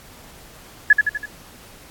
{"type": "tone with echo", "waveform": "sine", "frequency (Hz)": 1699, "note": "G#6", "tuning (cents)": 39, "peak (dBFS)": -6, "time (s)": [0.9, 0.93], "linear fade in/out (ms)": 5, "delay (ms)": 82, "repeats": 4, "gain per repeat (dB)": -5, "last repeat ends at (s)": 1.258, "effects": ["pink hiss -45 dBFS RMS until 1.9 s", "AAC 64 kbps"]}